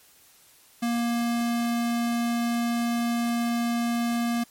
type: tone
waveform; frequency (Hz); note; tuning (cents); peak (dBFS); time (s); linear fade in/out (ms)
square; 235.7; A#3; +19; -24; 0.82-4.44; 10
effects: white hiss -56 dBFS RMS until 4.5 s + MP3 64 kbps